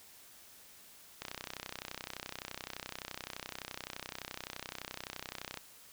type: click train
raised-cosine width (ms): 0.2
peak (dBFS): -22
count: 139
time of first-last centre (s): 1.22-5.573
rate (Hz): 31.7
effects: white hiss -57 dBFS RMS until 5.92 s